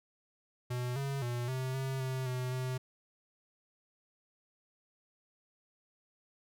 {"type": "tone with pitch steps", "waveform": "square", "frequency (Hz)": [123.7, 138.1, 121.1, 130.1, 133.2, 130.6, 126.8, 128.6], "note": ["B2", "C#3", "B2", "C3", "C3", "C3", "B2", "C3"], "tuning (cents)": [3, -6, -34, -9, 31, -3, 46, -30], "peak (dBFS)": -34, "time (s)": [0.7, 2.78], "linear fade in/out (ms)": 10, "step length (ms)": 260, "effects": []}